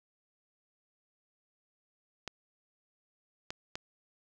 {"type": "clicks", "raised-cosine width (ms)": 0.2, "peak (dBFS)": -20, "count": 3, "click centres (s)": [2.277, 3.505, 3.755], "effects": []}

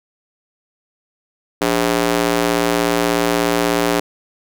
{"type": "tone with high-pass filter", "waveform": "square", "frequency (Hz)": 58.3, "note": "A#1", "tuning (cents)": 1, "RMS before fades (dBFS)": -17, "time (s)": [1.61, 4], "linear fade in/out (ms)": 5, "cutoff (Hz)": 340, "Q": 1.1, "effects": []}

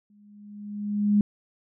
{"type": "tone with exponential growth", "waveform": "sine", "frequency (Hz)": 206.5, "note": "G#3", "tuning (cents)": -10, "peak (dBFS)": -15, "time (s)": [0.1, 1.21], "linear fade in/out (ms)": 2, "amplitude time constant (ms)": 240, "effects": []}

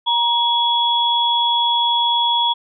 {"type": "tone pair together", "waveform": "sine", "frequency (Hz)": [945, 3362], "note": ["A#5", "G#7"], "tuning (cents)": [23, 20], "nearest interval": "octave + minor seventh", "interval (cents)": 2197, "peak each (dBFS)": -17, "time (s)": [0.06, 2.54], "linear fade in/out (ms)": 20, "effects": []}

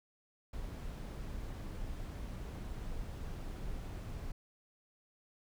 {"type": "noise", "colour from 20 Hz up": "brown", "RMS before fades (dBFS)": -42, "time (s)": [0.53, 4.32], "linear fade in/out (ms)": 5, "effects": []}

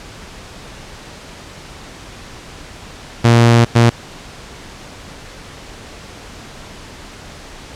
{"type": "tone bursts at uneven times", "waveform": "sawtooth", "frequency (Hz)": 117.3, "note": "A#2", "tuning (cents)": 11, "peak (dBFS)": -3, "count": 2, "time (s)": [[3.24, 3.65], [3.75, 3.9]], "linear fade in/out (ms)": 10, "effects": ["pink hiss -35 dBFS RMS until 7.75 s", "low-pass 7000 Hz 12 dB/octave"]}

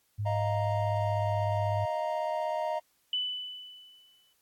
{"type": "tone with pitch glide", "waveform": "sine", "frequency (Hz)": [103.83, 102.28], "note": ["G#2", "G#2"], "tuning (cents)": [0, -26], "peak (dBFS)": -29, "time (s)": [0.18, 1.86], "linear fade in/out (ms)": 20, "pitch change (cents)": -26, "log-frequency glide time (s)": [0.84, 1.44]}
{"type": "chord", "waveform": "triangle", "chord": "Eb suspended second", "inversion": "none", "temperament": "equal", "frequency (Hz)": [622.3, 698.5, 932.3], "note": ["Eb5", "F5", "Bb5"], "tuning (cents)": [0, 0, 0], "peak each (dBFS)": [-30, -33, -32], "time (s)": [0.25, 2.8], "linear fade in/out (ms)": 20}
{"type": "tone with exponential decay", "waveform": "sine", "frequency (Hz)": 2991, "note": "F#7", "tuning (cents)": 18, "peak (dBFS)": -26, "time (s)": [3.13, 4.33], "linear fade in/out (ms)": 2, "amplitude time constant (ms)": 260}
{"effects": ["white hiss -71 dBFS RMS until 4.41 s", "AAC 64 kbps"]}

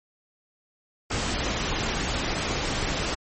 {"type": "noise", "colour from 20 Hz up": "pink", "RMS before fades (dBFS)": -27, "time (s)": [1.1, 3.15], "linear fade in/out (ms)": 10, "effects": ["low-pass 10000 Hz 12 dB/octave", "MP3 32 kbps"]}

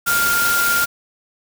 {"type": "tone in noise", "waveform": "sine", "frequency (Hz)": 1400, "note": "F6", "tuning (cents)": 4, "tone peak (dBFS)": -16, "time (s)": [0.06, 0.86], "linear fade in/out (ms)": 20, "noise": "white", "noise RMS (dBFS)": -21, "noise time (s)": [0.06, 0.86], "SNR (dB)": 2, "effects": []}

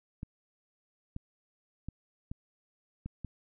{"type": "clicks", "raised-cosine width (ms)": 5, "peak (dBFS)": -26, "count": 6, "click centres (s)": [0.231, 1.164, 1.886, 2.315, 3.06, 3.247], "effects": []}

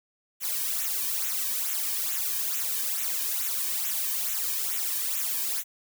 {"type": "noise with flanger", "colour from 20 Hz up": "blue", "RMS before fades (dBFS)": -29, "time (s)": [0.4, 5.64], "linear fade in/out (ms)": 50, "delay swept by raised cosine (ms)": [0.2, 1.5], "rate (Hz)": 2.3, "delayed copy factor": -0.75, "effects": []}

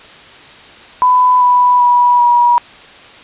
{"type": "tone with pitch steps", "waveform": "sine", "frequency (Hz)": [1000, 987.4, 974.9, 962.6], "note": ["B5", "B5", "B5", "B5"], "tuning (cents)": [21, -1, -23, -45], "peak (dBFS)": -6, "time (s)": [1.02, 2.58], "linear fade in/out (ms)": 0, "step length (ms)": 390, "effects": ["white hiss -37 dBFS RMS until 3.23 s", "resampled to 8000 Hz"]}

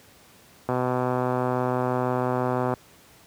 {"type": "click train", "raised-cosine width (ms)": 1, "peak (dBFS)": -11, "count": 259, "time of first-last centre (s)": [0.69, 2.738], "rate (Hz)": 126, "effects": ["pink hiss -53 dBFS RMS until 3.26 s", "high-pass 80 Hz 12 dB/octave"]}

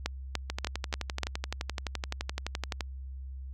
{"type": "two click trains", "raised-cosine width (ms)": 0.2, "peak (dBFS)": [-12, -15], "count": [5, 28], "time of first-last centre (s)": [[0.06, 1.233], [0.5, 2.808]], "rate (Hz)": [3.41, 11.7], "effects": ["added 66 Hz sine -38 dBFS peak until 3.53 s"]}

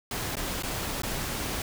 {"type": "noise with dropouts", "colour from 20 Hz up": "pink", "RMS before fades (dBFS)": -32, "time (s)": [0.11, 1.62], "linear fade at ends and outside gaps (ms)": 2, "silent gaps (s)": [[0.355, 0.368], [0.624, 0.633], [1.02, 1.033]], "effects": []}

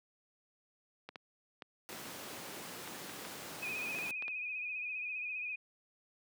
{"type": "clicks", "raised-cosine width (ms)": 0.3, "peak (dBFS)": -29, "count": 11, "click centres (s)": [1.09, 1.158, 1.622, 1.928, 2.876, 3.096, 3.251, 3.949, 3.987, 4.224, 4.281]}
{"type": "noise", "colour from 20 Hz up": "pink", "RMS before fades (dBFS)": -45, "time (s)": [1.89, 4.11], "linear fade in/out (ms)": 0}
{"type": "tone with vibrato", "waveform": "sine", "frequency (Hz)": 2489, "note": "D#7", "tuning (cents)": 0, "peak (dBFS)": -37, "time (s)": [3.62, 5.56], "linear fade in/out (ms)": 10, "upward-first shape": "sine", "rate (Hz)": 15, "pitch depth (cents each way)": 50}
{"effects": ["high-pass 200 Hz 12 dB/octave"]}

